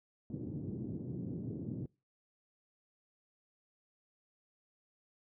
pink band-pass noise, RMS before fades -41 dBFS, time 0.3-1.86 s, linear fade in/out 2 ms, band 110 to 330 Hz, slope 24 dB/octave, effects noise-tail reverb RT60 0.3 s tail -25 dB re dry

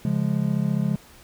triangle chord, Db major, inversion none, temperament just, 138.59 / 173.24 / 207.9 Hz, Db3 / F3 / Ab3, 0 / -14 / +2 cents, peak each -23 dBFS, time 0.05-0.96 s, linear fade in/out 2 ms, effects pink hiss -50 dBFS RMS until 1.23 s

